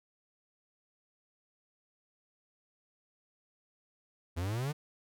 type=exponential sweep; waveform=45% pulse; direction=up; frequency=81.2 to 155.56 Hz; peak=-32 dBFS; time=4.36-4.73 s; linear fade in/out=20 ms; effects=none